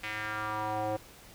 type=tone with band-pass filter sweep; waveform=square; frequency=107.2 Hz; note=A2; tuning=45 cents flat; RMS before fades=-34 dBFS; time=0.03-0.97 s; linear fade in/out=10 ms; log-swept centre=2300 to 590 Hz; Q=2.8; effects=pink hiss -53 dBFS RMS until 1.34 s